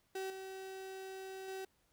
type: tone with level steps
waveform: 35% pulse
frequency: 381.9 Hz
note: G4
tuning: 45 cents flat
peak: -37 / -43 / -40 dBFS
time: 0.15-1.65 s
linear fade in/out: 5 ms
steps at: 0.3 / 1.48 s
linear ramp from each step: 2 ms
effects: pink hiss -75 dBFS RMS until 1.92 s